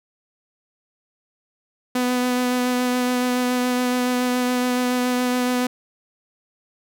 sawtooth tone with vibrato, 249 Hz, B3, 14 cents sharp, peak -15 dBFS, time 1.95-5.67 s, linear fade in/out 5 ms, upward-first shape sine, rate 7.1 Hz, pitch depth 12 cents each way, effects none

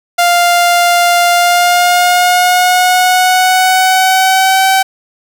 sawtooth tone with pitch glide, 698.5 to 766.1 Hz, F5 to G5, 0 to -40 cents, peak -3 dBFS, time 0.18-4.83 s, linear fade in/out 10 ms, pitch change +160 cents, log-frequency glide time 1.3-4.66 s, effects 7-bit

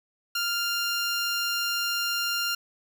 15% pulse tone, 1396.9 Hz, F6, in tune, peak -19 dBFS, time 0.35-2.55 s, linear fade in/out 5 ms, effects none

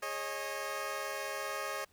15% pulse chord, Ab suspended fourth, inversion none, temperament equal with one note detuned, 415.3 / 547 / 622.3 Hz, Ab4 / Db5 / Eb5, 0 / -23 / 0 cents, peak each -37 / -33 / -34 dBFS, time 0.02-1.85 s, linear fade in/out 10 ms, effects pink hiss -68 dBFS RMS until 1.92 s

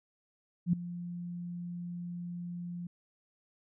sine tone with ADSR envelope, 174.61 Hz, F3, in tune, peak -21 dBFS, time 0.66-2.87 s, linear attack 71 ms, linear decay 4 ms, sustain -16 dB, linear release 4 ms, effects none

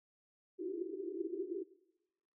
white band-pass noise, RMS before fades -41 dBFS, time 0.58-1.64 s, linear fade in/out 20 ms, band 330 to 390 Hz, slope 96 dB/octave, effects noise-tail reverb RT60 1.0 s tail -20 dB re dry

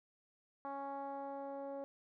10% pulse tone with low-pass filter sweep, 277.2 Hz, C#4, in tune, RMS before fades -44 dBFS, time 0.65-1.84 s, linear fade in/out 0 ms, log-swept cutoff 960 to 600 Hz, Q 2.8, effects none

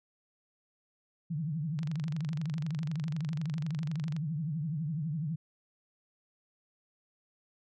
sine tone with vibrato, 155.1 Hz, D#3, 5 cents flat, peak -31 dBFS, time 1.3-5.36 s, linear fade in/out 10 ms, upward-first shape triangle, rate 12 Hz, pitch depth 210 cents each way
click train, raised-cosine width 0.2 ms, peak -28 dBFS, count 58, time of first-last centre 1.79-4.165 s, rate 24 Hz
effects none

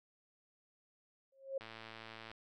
sine tone with exponential growth, 540 Hz, C#5, 45 cents flat, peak -33 dBFS, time 1.32-1.58 s, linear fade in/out 5 ms, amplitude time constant 56 ms
click train, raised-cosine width 0.3 ms, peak -33 dBFS, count 80, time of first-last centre 1.61-2.315 s, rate 112 Hz
effects none

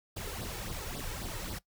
pink noise with flanger, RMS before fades -39 dBFS, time 0.16-1.59 s, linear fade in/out 10 ms, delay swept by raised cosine 0.21 to 2.31 ms, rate 3.7 Hz, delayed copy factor +0.75, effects noise-tail reverb RT60 0.1 s tail -19 dB re dry

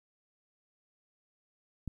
click, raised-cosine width 5 ms, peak -25 dBFS, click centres 1.877 s, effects 11-bit

